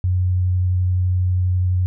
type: tone with vibrato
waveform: sine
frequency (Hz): 91.1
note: F#2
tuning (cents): -26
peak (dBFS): -15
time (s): 0.04-1.86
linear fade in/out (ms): 0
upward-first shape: triangle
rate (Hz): 12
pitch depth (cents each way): 11
effects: none